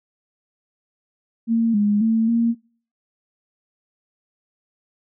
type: tone with pitch steps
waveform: sine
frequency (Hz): 228.7 / 206.6 / 224.3 / 232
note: A#3 / G#3 / A3 / A#3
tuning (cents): -33 / -9 / +34 / -8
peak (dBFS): -15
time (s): 1.47-2.55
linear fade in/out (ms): 50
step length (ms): 270
effects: noise-tail reverb RT60 0.5 s tail -26 dB re dry